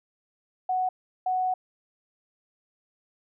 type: tone bursts at uneven times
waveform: sine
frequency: 741 Hz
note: F#5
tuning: 2 cents sharp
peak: -23 dBFS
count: 2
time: 0.69-0.89 / 1.26-1.54 s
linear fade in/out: 5 ms
effects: none